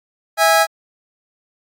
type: tone pair together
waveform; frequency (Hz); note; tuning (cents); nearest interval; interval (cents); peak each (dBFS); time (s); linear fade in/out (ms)
25% pulse; 653 / 822.7; E5 / G#5; -17 / -17; major third; 400; -10; 0.37-0.67; 50
effects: AAC 64 kbps